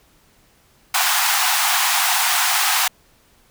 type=high-pass noise; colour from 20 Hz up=pink; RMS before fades=-18 dBFS; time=0.94-2.88 s; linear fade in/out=5 ms; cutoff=720 Hz; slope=96 dB/octave; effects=pink hiss -56 dBFS RMS until 3.5 s